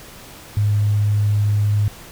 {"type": "tone", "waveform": "sine", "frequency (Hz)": 103.83, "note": "G#2", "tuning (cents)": 0, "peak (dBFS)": -14, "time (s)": [0.57, 1.88], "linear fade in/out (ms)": 0, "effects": ["pink hiss -40 dBFS RMS until 2.11 s"]}